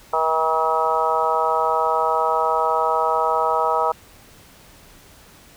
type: harmonic tone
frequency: 160 Hz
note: D#3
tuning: 49 cents sharp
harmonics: 3 / 4 / 5 / 6 / 7 / 8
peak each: -25 / -24 / -24 / -22 / -29 / -23 dBFS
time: 0.13-3.92 s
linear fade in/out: 5 ms
effects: pink hiss -48 dBFS RMS until 5.56 s